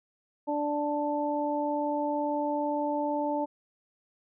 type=harmonic tone; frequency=293.7 Hz; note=D4; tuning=in tune; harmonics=1 / 2 / 3; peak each=-31 / -31 / -31 dBFS; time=0.47-3.46 s; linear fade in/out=20 ms; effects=none